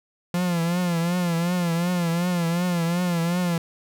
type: tone with vibrato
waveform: 45% pulse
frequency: 173.1 Hz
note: F3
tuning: 15 cents flat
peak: -21 dBFS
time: 0.34-3.58 s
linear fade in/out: 2 ms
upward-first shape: triangle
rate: 2.7 Hz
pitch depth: 87 cents each way
effects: none